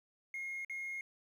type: tone with dropouts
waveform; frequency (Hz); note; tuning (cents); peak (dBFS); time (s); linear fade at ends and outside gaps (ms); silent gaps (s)
triangle; 2147; C7; +44; -36; 0.34-1.01; 2; 0.648-0.697
effects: tanh soft clip ceiling -34 dBFS + 12-bit